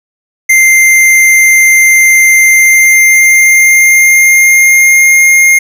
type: tone with pitch glide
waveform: square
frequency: 2093 to 2127 Hz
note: C7 to C7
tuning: 0 to +28 cents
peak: -3 dBFS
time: 0.49-5.59 s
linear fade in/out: 10 ms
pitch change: +28 cents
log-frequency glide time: 2.47-5.22 s
effects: none